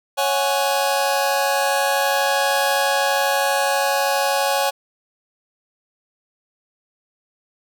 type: chord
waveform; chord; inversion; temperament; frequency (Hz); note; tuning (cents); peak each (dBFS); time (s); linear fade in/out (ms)
sawtooth; C# suspended fourth; none; just; 554.4 / 739.2 / 831.5; C#5 / F#5 / G#5; 0 / -2 / +2; -17 / -20 / -17; 0.17-4.71; 20
effects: none